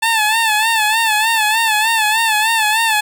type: tone with vibrato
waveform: 15% pulse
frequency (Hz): 880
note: A5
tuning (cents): 0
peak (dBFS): -6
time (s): 0.02-3.01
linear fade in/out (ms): 10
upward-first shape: sine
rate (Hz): 3.3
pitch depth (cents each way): 74
effects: none